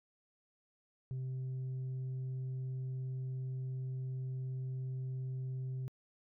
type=tone; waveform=sine; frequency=129.8 Hz; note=C3; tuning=13 cents flat; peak=-34 dBFS; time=1.11-5.88 s; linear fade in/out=0 ms; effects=tanh soft clip ceiling -36 dBFS